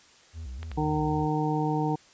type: tone with vibrato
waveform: triangle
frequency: 71.7 Hz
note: D2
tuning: 41 cents flat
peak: -33 dBFS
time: 0.33-1.28 s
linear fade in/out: 50 ms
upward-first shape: square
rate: 3.9 Hz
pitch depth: 210 cents each way
type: clicks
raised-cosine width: 0.3 ms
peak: -25 / -25 dBFS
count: 2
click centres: 0.63 / 0.716 s
type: harmonic tone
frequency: 152.9 Hz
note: D#3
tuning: 30 cents flat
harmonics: 1 / 2 / 3 / 5 / 6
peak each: -28 / -29 / -33 / -32 / -33 dBFS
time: 0.77-1.96 s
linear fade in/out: 10 ms
effects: white hiss -56 dBFS RMS until 2.13 s + resampled to 16000 Hz